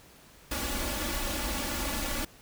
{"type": "noise with comb filter", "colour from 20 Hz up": "pink", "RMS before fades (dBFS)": -32, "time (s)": [0.51, 2.25], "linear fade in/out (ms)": 5, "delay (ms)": 3.5, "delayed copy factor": 1, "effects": ["pink hiss -55 dBFS RMS until 2.41 s"]}